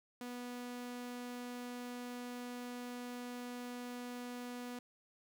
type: tone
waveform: sawtooth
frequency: 245.1 Hz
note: B3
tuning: 13 cents flat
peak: -39 dBFS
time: 0.21-4.79 s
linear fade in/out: 2 ms
effects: none